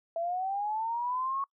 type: linear sweep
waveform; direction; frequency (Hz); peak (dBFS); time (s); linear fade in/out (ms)
sine; up; 659.3 to 1108.7; -29; 0.16-1.44; 2
effects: noise-tail reverb RT60 0.1 s tail -25 dB re dry